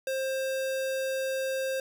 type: tone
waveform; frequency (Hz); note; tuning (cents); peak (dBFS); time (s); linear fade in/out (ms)
square; 530; C5; +22; -29; 0.07-1.8; 2
effects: none